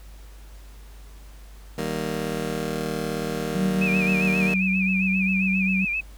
20% pulse chord, Eb major, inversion none, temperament just, 155.56 / 194.45 / 233.3 Hz, Eb3 / G3 / Bb3, 0 / -14 / +2 cents, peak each -26 dBFS, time 1.78-4.54 s, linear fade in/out 2 ms
sine tone with pitch glide, 188 to 189.86 Hz, F#3 to F#3, +28 to +45 cents, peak -21 dBFS, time 3.55-5.85 s, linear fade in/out 5 ms, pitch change +17 cents, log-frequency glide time 4.26-5.26 s
sine tone with vibrato, 2489 Hz, D#7, in tune, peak -23 dBFS, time 3.81-6.01 s, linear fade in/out 10 ms, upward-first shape sine, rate 7.5 Hz, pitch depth 90 cents each way
effects added 50 Hz sine -41 dBFS peak until 6.17 s + pink hiss -53 dBFS RMS until 6.17 s

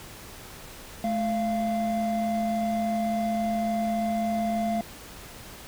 triangle tone pair together, 215.5 / 690 Hz, A3 / F5, -36 / -21 cents, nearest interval octave + minor sixth, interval 2015 cents, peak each -25 dBFS, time 1.04-4.81 s, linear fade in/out 2 ms, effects pink hiss -44 dBFS RMS until 5.67 s

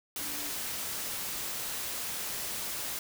sine tone in noise, 293.7 Hz, D4, in tune, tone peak -47 dBFS, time 0.21-0.51 s, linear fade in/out 2 ms, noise white, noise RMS -36 dBFS, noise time 0.16-2.99 s, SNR -14 dB, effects none

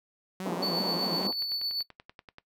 sawtooth tone with vibrato, 180.8 Hz, F#3, 40 cents flat, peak -30 dBFS, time 0.4-1.27 s, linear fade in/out 2 ms, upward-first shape sine, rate 5.1 Hz, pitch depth 100 cents each way
pink band-pass noise, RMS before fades -34 dBFS, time 0.45-1.32 s, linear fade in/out 10 ms, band 180 to 1100 Hz, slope 48 dB/octave
triangle tone with tremolo, 4471 Hz, C#8, 14 cents sharp, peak -26 dBFS, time 0.62-1.83 s, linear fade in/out 10 ms, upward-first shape sine, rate 7.9 Hz, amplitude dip 40%
click train, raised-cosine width 0.3 ms, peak -30 dBFS, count 13, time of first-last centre 1.23-2.384 s, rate 10.4 Hz
effects noise-tail reverb RT60 0.1 s tail -18 dB re dry

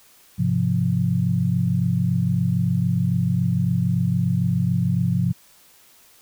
sine chord, F minor, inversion first, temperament equal, 103.83 / 130.81 / 174.61 Hz, Ab2 / C3 / F3, 0 / 0 / 0 cents, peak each -24 / -22 / -21 dBFS, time 0.38-5.33 s, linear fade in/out 20 ms, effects white hiss -53 dBFS RMS until 6.21 s

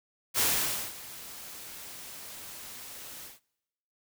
white noise with ADSR envelope, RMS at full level -25 dBFS, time 0.34-3.4 s, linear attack 48 ms, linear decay 540 ms, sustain -19 dB, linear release 160 ms, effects noise-tail reverb RT60 1.0 s tail -26 dB re dry

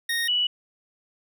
25% pulse / sine tone pair in turn, 1860 / 2947 Hz, A#6 / F#7, -4 / -8 cents, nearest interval minor sixth, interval 796 cents, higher second, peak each -20 dBFS, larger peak neither, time 0.09-0.28 / 0.28-0.47 s, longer neither, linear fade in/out 5 ms, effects none

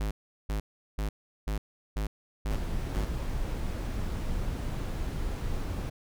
square tone bursts, 51.91 Hz, G#1, in tune, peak -29 dBFS, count 7, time 0-3.05 s, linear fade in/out 5 ms, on 110 ms, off 380 ms
brown noise, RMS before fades -32 dBFS, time 2.5-5.9 s, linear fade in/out 10 ms
effects none

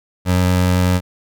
25% pulse tone, 90.8 Hz, F#2, 32 cents flat, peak -9 dBFS, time 0.25-1.01 s, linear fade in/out 50 ms, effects none

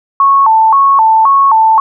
sine tone with vibrato, 987.8 Hz, B5, in tune, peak -4 dBFS, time 0.2-1.8 s, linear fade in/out 2 ms, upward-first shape square, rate 1.9 Hz, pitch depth 190 cents each way, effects none

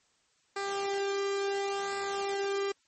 sawtooth tone with flanger, 396.8 Hz, G4, 21 cents sharp, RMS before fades -32 dBFS, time 0.56-2.72 s, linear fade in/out 5 ms, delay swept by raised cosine 0.32 to 1.15 ms, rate 0.71 Hz, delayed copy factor -0.6, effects white hiss -70 dBFS RMS until 2.87 s + MP3 32 kbps

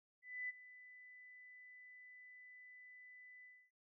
sine tone with ADSR envelope, 1997 Hz, B6, 19 cents sharp, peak -40 dBFS, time 0.22-3.71 s, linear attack 270 ms, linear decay 24 ms, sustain -17 dB, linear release 270 ms, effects noise-tail reverb RT60 0.1 s tail -22 dB re dry

